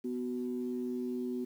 sine tone pair together, 248.2 / 372.2 Hz, B3 / F#4, +9 / +10 cents, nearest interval perfect fifth, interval 701 cents, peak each -34 / -37 dBFS, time 0.04-1.45 s, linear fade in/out 10 ms, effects tanh soft clip ceiling -25 dBFS + 10-bit

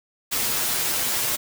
white noise with comb filter, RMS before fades -24 dBFS, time 0.31-1.37 s, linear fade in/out 20 ms, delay 8.4 ms, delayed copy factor +0.9, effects none

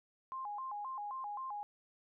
sine tone with vibrato, 932.3 Hz, A#5, in tune, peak -39 dBFS, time 0.32-1.63 s, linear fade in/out 0 ms, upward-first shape square, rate 3.8 Hz, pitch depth 210 cents each way, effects none

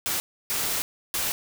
white noise bursts at uneven times, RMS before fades -27 dBFS, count 3, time 0.06-0.2 / 0.5-0.82 / 1.14-1.32 s, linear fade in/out 0 ms, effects none

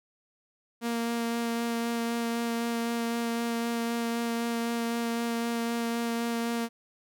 sawtooth tone with vibrato, 233.1 Hz, A#3, in tune, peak -24 dBFS, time 0.81-6.69 s, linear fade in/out 50 ms, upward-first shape sine, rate 3.9 Hz, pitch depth 11 cents each way, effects none

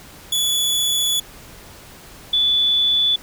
sawtooth / sine tone pair in turn, 3427 / 3465 Hz, A7 / A7, -46 / -27 cents, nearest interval unison, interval 19 cents, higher second, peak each -14 / -14 dBFS, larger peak neither, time 0.32-1.2 / 2.33-3.16 s, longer first, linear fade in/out 5 ms, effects pink hiss -42 dBFS RMS until 3.22 s

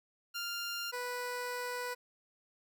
15% pulse tone pair in turn, 1396.9 / 492.5 Hz, F6 / B4, 0 / -5 cents, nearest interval octave + tritone, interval 1805 cents, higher first, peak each -30 / -30 dBFS, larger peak neither, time 0.34-0.92 / 0.92-1.95 s, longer second, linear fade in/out 20 ms, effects none

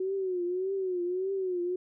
sine tone with vibrato, 370 Hz, F#4, in tune, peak -28 dBFS, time 0-1.76 s, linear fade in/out 5 ms, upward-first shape triangle, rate 1.7 Hz, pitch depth 110 cents each way, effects none

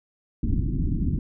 pink low-pass noise, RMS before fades -24 dBFS, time 0.43-1.19 s, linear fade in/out 2 ms, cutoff 300 Hz, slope 48 dB/octave, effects none

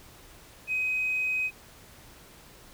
triangle tone with tanh clipping, 2520 Hz, D#7, 21 cents sharp, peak -25 dBFS, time 0.67-1.51 s, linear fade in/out 50 ms, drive 1 dB, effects pink hiss -52 dBFS RMS until 2.73 s

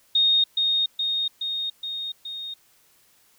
sine tone with echo, 3707 Hz, A#7, 10 cents flat, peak -16 dBFS, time 0.15-0.44 s, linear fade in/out 5 ms, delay 420 ms, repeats 5, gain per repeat -3 dB, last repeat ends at 2.54 s, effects white hiss -60 dBFS RMS until 3.38 s

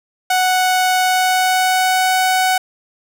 sawtooth tone with pitch glide, 740 to 746.4 Hz, F#5 to F#5, 0 to +15 cents, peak -9 dBFS, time 0.3-2.58 s, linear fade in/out 5 ms, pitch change +15 cents, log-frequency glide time 1.01-2.17 s, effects none

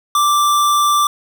square tone, 1174.7 Hz, D6, in tune, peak -12 dBFS, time 0.15-1.07 s, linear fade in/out 2 ms, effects none

